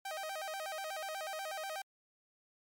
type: tone with vibrato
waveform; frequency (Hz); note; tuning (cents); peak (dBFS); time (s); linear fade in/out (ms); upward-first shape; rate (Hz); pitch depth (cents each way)
sawtooth; 700; F5; +4; -35; 0.05-1.82; 5; square; 8.2; 190
effects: MP3 96 kbps